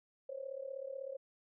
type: tone with amplitude modulation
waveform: sine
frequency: 539 Hz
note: C#5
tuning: 49 cents flat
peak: -37 dBFS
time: 0.29-1.17 s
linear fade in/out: 5 ms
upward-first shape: sine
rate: 36.1 Hz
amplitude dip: 85%
effects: none